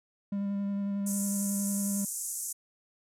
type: tone with vibrato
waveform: triangle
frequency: 200 Hz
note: G3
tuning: 35 cents sharp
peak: -27 dBFS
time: 0.32-2.05 s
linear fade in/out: 5 ms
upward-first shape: square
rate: 11 Hz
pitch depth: 10 cents each way
type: band-pass noise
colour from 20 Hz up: pink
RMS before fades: -36 dBFS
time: 1.06-2.53 s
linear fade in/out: 10 ms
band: 6500 to 12000 Hz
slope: 48 dB/octave
effects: none